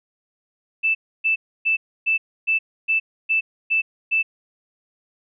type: tone bursts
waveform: sine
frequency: 2642 Hz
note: E7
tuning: 3 cents sharp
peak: -16 dBFS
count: 9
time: 0.83-4.23 s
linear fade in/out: 20 ms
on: 120 ms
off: 290 ms
effects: none